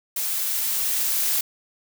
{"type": "noise with level ramp", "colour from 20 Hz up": "blue", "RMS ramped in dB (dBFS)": [-26, -22], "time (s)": [0.16, 1.41], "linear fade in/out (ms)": 5, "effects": []}